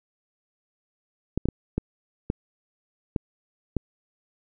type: clicks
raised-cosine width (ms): 3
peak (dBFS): -11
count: 7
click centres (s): 1.376 / 1.456 / 1.487 / 1.78 / 2.301 / 3.162 / 3.767
effects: none